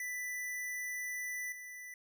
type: tone with level steps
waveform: square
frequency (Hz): 1985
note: B6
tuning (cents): +8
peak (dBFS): -38 / -46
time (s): 0-1.94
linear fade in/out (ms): 2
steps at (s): 1.52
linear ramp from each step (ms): 2
effects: none

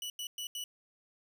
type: tone bursts at uneven times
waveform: sawtooth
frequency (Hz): 2952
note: F#7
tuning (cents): -5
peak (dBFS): -34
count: 4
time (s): 0.02-0.1 / 0.19-0.27 / 0.38-0.47 / 0.55-0.64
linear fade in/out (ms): 2
effects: none

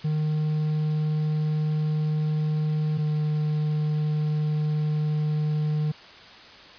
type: tone pair in turn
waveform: triangle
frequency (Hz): 153.3 / 151.89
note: D#3 / D#3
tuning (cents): -25 / -41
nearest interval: unison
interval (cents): 16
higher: first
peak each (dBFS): -20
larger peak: neither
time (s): 0.04-2.98 / 2.98-5.92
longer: neither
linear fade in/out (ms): 10
effects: white hiss -46 dBFS RMS until 6.78 s + resampled to 11025 Hz

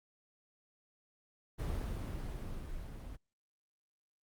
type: noise with level ramp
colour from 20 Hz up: brown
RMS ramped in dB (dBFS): -35 to -46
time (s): 1.58-3.17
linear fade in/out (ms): 20
effects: Opus 24 kbps

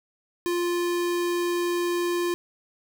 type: tone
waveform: square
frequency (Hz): 349.2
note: F4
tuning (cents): 0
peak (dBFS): -24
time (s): 0.46-2.34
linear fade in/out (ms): 0
effects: 11-bit

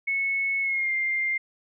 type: tone with pitch glide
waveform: sine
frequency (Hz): 2200 to 2104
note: C#7 to C7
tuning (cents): -14 to +9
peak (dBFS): -23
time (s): 0.07-1.38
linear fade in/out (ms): 10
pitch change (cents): -77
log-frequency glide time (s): 0.61-0.92
effects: none

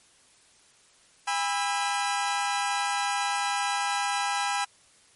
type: chord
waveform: sawtooth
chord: E major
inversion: first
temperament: equal with one note detuned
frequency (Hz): 810.2 / 987.8 / 1318.5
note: G#5 / B5 / E6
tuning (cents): -43 / 0 / 0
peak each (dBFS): -24 / -27 / -29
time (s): 1.27-4.65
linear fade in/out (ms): 10
effects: white hiss -59 dBFS RMS until 5.15 s + MP3 48 kbps

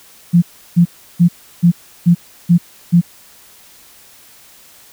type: tone bursts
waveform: sine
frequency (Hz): 172.8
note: F3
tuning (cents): -18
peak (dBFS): -5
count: 7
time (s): 0.33-3.014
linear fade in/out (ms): 20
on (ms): 92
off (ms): 340
effects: white hiss -44 dBFS RMS until 4.92 s

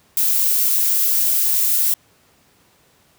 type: noise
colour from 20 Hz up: violet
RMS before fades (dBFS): -17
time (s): 0.17-1.94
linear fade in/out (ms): 2
effects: pink hiss -56 dBFS RMS until 3.18 s + high-pass 80 Hz 12 dB/octave

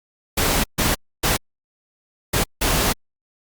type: noise bursts at uneven times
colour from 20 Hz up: pink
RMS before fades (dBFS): -19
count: 5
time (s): 0.37-0.64 / 0.78-0.95 / 1.23-1.37 / 2.33-2.44 / 2.61-2.93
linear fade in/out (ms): 10
effects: Opus 48 kbps

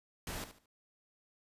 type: noise with echo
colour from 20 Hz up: pink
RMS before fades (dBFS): -41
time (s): 0.27-0.44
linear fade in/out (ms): 2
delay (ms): 73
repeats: 3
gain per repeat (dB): -11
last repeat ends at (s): 0.659
effects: resampled to 32000 Hz

